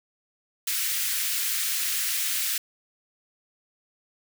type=high-pass noise; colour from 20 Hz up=white; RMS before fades=-27 dBFS; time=0.67-2.58 s; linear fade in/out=5 ms; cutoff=1600 Hz; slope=24 dB/octave; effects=none